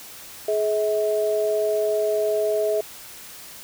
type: tone pair together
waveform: sine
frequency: 422.4 / 643.5 Hz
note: G#4 / E5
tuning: +29 / -42 cents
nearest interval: perfect fifth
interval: 729 cents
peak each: -22 dBFS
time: 0.48-2.81 s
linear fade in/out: 5 ms
effects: white hiss -41 dBFS RMS until 3.63 s